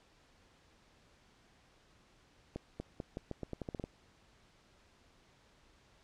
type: accelerating click train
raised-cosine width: 2 ms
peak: -26 dBFS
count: 12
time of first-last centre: 2.56-3.84 s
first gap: 240 ms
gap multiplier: 0.84
effects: pink hiss -66 dBFS RMS until 6.03 s + low-pass 6000 Hz 12 dB/octave